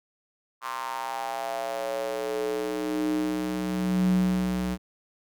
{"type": "tone with high-pass filter sweep", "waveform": "square", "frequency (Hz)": 61.74, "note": "B1", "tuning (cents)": 0, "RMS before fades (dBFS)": -28, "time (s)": [0.61, 4.78], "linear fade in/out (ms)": 50, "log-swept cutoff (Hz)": [1100, 130], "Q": 5.3, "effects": []}